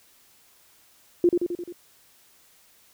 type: tone with echo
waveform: sine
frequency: 349.2 Hz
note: F4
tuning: in tune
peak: -14 dBFS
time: 1.24-1.29 s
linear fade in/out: 2 ms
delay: 87 ms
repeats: 5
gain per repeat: -4 dB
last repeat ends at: 1.725 s
effects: white hiss -58 dBFS RMS until 2.93 s